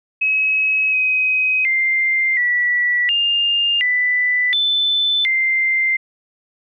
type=tone with pitch steps; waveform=sine; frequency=2559 / 2524 / 2095 / 1951 / 2811 / 1987 / 3519 / 2089 Hz; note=D#7 / D#7 / C7 / B6 / F7 / B6 / A7 / C7; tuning=+48 / +24 / +2 / -22 / +11 / +10 / 0 / -3 cents; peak=-14 dBFS; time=0.21-5.97 s; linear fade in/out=10 ms; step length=720 ms; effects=none